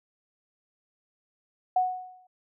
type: tone with exponential decay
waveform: sine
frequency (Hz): 737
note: F#5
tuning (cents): -7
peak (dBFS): -18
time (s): 1.76-2.27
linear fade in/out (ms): 5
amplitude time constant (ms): 110
effects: none